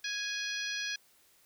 harmonic tone with a mistuned harmonic, 830 Hz, G#5, 1 cent flat, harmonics 2 / 3 / 4 / 5 / 6 / 7, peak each -38 / -40 / -41 / -42 / -43 / -43 dBFS, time 0.04-0.96 s, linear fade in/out 5 ms, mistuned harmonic 5, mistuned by +21 cents, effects white hiss -65 dBFS RMS until 1.45 s

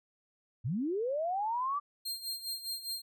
sine linear sweep, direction up, 98 to 1183 Hz, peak -30 dBFS, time 0.64-1.8 s, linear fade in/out 20 ms
sawtooth tone with tremolo, 4196 Hz, C8, 4 cents sharp, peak -31 dBFS, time 2.05-3.02 s, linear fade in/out 10 ms, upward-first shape sine, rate 4.9 Hz, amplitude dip 75%
effects none

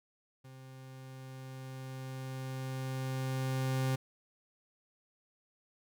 40% pulse tone with level ramp, 131.4 Hz, C3, 8 cents sharp, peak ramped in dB -49 to -28 dBFS, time 0.44-3.96 s, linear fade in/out 10 ms, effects none

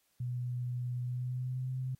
sine tone with pitch glide, 123.47 to 129.31 Hz, B2 to C3, 0 to -20 cents, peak -33 dBFS, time 0.2-1.95 s, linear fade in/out 5 ms, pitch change +80 cents, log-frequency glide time 1.03-1.72 s, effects white hiss -74 dBFS RMS until 1.99 s + AAC 48 kbps

